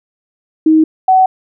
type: tone pair in turn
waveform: sine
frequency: 315.2 / 752.1 Hz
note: D#4 / F#5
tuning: +23 / +28 cents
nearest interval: octave + minor third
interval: 1505 cents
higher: second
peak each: -5 dBFS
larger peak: neither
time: 0.66-0.84 / 1.08-1.26 s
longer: neither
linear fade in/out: 5 ms
effects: none